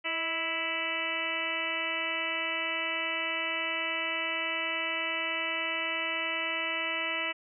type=harmonic tone with a mistuned harmonic; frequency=329.4 Hz; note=E4; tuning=1 cent flat; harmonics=1 / 2 / 3 / 4 / 5 / 6 / 7 / 8 / 9; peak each=-44 / -40 / -42 / -40 / -47 / -35 / -36 / -36 / -37 dBFS; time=0.04-7.33 s; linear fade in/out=20 ms; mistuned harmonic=2; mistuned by=-44 cents; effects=none